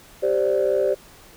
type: chord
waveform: sine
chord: G suspended fourth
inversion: none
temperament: equal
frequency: 392 / 523.3 / 587.3 Hz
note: G4 / C5 / D5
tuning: 0 / 0 / 0 cents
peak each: -21 dBFS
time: 0.22-0.95 s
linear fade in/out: 20 ms
effects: tanh soft clip ceiling -11 dBFS + pink hiss -48 dBFS RMS until 1.36 s